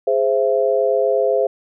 sine chord, Ab augmented, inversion none, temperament equal with one note detuned, 415.3 / 523.3 / 667.3 Hz, Ab4 / C5 / E5, 0 / 0 / +21 cents, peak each -19 / -17 / -20 dBFS, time 0.07-1.47 s, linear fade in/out 5 ms, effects none

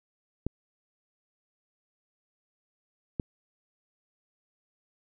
clicks, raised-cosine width 3 ms, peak -16 dBFS, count 2, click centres 0.466 / 3.198 s, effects none

